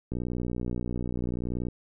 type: click train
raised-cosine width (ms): 3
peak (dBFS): -19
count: 96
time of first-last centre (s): 0.12-1.685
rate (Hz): 60.7
effects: none